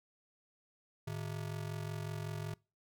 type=ring-modulated tone; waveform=square; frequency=130.81 Hz; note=C3; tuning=in tune; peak=-36 dBFS; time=1.07-2.54 s; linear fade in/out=5 ms; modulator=22.7 Hz; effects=noise-tail reverb RT60 0.3 s tail -24 dB re dry